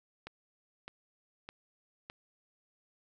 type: click train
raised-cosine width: 0.3 ms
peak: -27 dBFS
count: 4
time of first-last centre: 0.27-2.099 s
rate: 1.64 Hz
effects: none